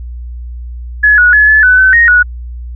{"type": "tone with pitch steps", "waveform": "sine", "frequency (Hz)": [1698, 1461, 1706, 1727, 1499, 1524, 1866, 1464], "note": ["G#6", "F#6", "G#6", "A6", "F#6", "G6", "A#6", "F#6"], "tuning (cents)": [38, -22, 46, -33, 22, -49, 1, -19], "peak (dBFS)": -3, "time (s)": [1.03, 2.23], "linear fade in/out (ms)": 10, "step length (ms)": 150, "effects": ["added 60 Hz sine -21 dBFS peak until 2.75 s"]}